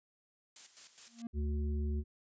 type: noise with tremolo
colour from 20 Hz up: blue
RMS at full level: -48 dBFS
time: 0.56-1.22 s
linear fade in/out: 2 ms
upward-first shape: square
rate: 4.8 Hz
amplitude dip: 65%
type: tone with exponential growth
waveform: triangle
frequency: 232.5 Hz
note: A#3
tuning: 4 cents flat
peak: -33 dBFS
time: 1.07-1.27 s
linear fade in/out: 2 ms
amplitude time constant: 43 ms
type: harmonic tone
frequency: 73.42 Hz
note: D2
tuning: in tune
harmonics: 1 / 3 / 5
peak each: -32 / -42 / -46 dBFS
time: 1.33-2.04 s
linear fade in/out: 50 ms
effects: resampled to 16000 Hz